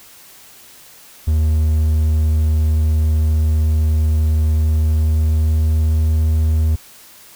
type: tone with pitch glide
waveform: triangle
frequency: 77.78 to 78.73 Hz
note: D#2 to D#2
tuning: 0 to +21 cents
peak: -10 dBFS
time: 1.27-6.76 s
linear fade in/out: 10 ms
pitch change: +21 cents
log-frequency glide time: 4.55-6.3 s
effects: white hiss -43 dBFS RMS until 7.35 s